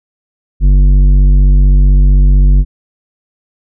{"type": "tone with tanh clipping", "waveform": "sine", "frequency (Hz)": 47.86, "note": "G1", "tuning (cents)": -41, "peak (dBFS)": -5, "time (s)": [0.6, 2.65], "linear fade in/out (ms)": 50, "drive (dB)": 10, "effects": []}